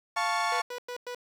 30% pulse chord, F augmented, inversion none, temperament equal, 698.5 / 880 / 1108.7 Hz, F5 / A5 / C#6, 0 / 0 / 0 cents, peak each -29 / -28 / -27 dBFS, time 0.16-0.62 s, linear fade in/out 10 ms
sawtooth tone bursts, 490.9 Hz, B4, 10 cents flat, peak -31 dBFS, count 4, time 0.52-1.148 s, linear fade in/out 2 ms, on 82 ms, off 100 ms
effects low-pass 7000 Hz 12 dB/octave + 9-bit

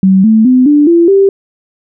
sine tone with pitch steps, 190.5 / 220.1 / 254.3 / 293.8 / 339.4 / 392.2 Hz, G3 / A3 / C4 / D4 / F4 / G4, -49 / +1 / -49 / +1 / -49 / +1 cents, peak -3 dBFS, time 0.03-1.29 s, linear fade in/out 2 ms, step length 210 ms, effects none

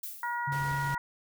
violet noise with exponential decay, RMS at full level -36 dBFS, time 0.03-0.59 s, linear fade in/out 5 ms, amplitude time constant 120 ms
harmonic tone, 478 Hz, A#4, 43 cents sharp, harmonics 2 / 3 / 4, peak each -32 / -36 / -38 dBFS, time 0.23-0.98 s, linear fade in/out 2 ms
sine tone, 140.1 Hz, C#3, 19 cents sharp, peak -32 dBFS, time 0.47-0.95 s, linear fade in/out 10 ms
pink noise, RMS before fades -43 dBFS, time 0.52-0.95 s, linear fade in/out 2 ms
effects none

